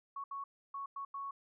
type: tone bursts at uneven times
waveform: sine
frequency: 1109 Hz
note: C#6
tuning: in tune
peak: -39 dBFS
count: 5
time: 0.16-0.24 / 0.31-0.44 / 0.74-0.86 / 0.96-1.05 / 1.14-1.31 s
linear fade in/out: 5 ms
effects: none